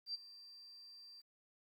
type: tone with ADSR envelope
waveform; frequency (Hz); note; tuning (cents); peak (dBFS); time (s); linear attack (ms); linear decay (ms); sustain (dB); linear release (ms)
sine; 4699; D8; 0; -37; 0.06-1.22; 83; 19; -17; 22
effects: 12-bit